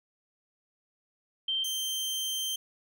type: tone pair in turn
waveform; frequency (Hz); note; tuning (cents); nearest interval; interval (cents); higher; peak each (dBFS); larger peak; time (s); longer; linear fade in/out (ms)
sine / sawtooth; 3136 / 3136; G7 / G7; 0 / 0; unison; 0; neither; -27; neither; 1.48-1.64 / 1.64-2.56; second; 5
effects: none